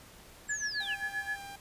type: linear sweep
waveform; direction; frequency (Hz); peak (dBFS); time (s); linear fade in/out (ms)
sine; down; 7570 to 2337; -36; 0.48-0.96; 20
type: tone with tremolo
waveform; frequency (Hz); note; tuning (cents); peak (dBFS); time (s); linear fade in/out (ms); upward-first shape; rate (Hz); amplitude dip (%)
sine; 1700; G#6; +40; -30; 0.49-1.36; 5; sine; 7.6; 95
type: tone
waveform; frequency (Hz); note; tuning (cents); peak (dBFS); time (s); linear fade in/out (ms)
sawtooth; 796; G5; +26; -39; 0.8-1.56; 5
effects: pink hiss -54 dBFS RMS until 1.6 s + resampled to 32000 Hz